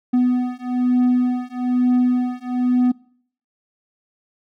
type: beating tone pair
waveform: triangle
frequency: 248.3 / 249.4 Hz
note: B3 / B3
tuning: +9 / +17 cents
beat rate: 1.1 Hz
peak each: -17 dBFS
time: 0.13-2.92 s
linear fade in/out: 10 ms
effects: noise-tail reverb RT60 0.6 s tail -24 dB re dry